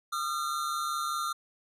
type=tone pair together; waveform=square; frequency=1217 / 1361.9 Hz; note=D#6 / F6; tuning=-39 / -44 cents; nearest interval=major second; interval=195 cents; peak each=-33 / -34 dBFS; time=0.12-1.33 s; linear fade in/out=10 ms; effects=resampled to 32000 Hz